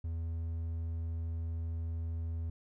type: tone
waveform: triangle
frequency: 82.41 Hz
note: E2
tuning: in tune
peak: -32 dBFS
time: 0.04-2.5 s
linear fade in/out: 5 ms
effects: none